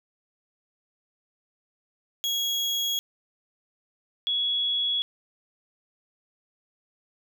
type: tone pair in turn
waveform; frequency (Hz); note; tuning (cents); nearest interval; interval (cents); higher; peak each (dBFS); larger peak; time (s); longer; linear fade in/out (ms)
35% pulse / sine; 3318 / 3360; G#7 / G#7; -2 / +19; unison; 21; second; -23; neither; 2.24-2.99 / 4.27-5.02; neither; 0
effects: none